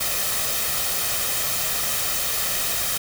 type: noise with comb filter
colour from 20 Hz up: white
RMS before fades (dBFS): -24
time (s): 0-2.98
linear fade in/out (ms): 10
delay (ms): 1.6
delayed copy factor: +0.5
effects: none